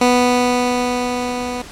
15% pulse tone with level ramp, 246.9 Hz, B3, in tune, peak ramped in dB -4 to -16 dBFS, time 0.01-1.62 s, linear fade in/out 5 ms, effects pink hiss -36 dBFS RMS until 1.71 s + low-pass 9000 Hz 12 dB/octave

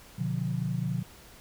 sine chord, B diminished, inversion none, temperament just, 123.47 / 148.16 / 177.8 Hz, B2 / D3 / F3, 0 / +16 / +31 cents, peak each -32 dBFS, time 0.18-1.03 s, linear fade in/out 10 ms, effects pink hiss -52 dBFS RMS until 1.4 s

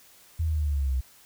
sine linear sweep, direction down, 82.41 to 62.8 Hz, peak -23 dBFS, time 0.39-1.01 s, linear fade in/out 10 ms, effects white hiss -55 dBFS RMS until 1.25 s

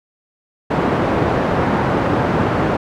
pink band-pass noise, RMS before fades -17 dBFS, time 0.7-2.77 s, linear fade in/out 10 ms, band 120 to 1200 Hz, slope 12 dB/octave, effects none

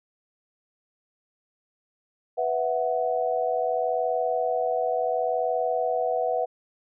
sine chord, B suspended fourth, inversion none, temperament equal, 493.9 / 659.3 / 740 Hz, B4 / E5 / F#5, 0 / 0 / 0 cents, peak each -27 dBFS, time 2.37-6.46 s, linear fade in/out 20 ms, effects none

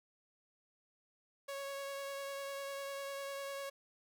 sawtooth tone with vibrato, 554 Hz, C#5, 1 cent flat, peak -37 dBFS, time 1.48-3.7 s, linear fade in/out 10 ms, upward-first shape triangle, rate 10 Hz, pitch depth 16 cents each way, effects none

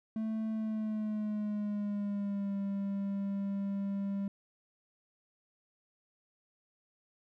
triangle tone with pitch glide, 220 to 198.28 Hz, A3 to G3, 0 to +20 cents, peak -30 dBFS, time 0.16-4.28 s, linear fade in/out 2 ms, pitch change -180 cents, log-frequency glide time 0.51-2.56 s, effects none

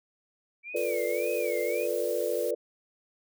sine tone with vibrato, 2299 Hz, D7, 37 cents flat, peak -37 dBFS, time 0.63-1.88 s, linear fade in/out 50 ms, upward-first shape sine, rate 1.8 Hz, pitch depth 160 cents each way
sine chord, B half-diminished seventh, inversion second, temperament equal, 349.2 / 440 / 493.9 / 587.3 Hz, F4 / A4 / B4 / D5, 0 / 0 / 0 / 0 cents, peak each -35 / -32 / -30 / -32 dBFS, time 0.74-2.55 s, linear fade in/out 10 ms
blue noise, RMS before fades -42 dBFS, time 0.76-2.51 s, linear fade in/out 5 ms
effects none

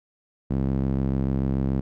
sawtooth tone with band-pass filter, 66.9 Hz, C2, 39 cents sharp, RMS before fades -24 dBFS, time 0.5-1.81 s, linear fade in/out 10 ms, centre 200 Hz, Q 1.2, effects none

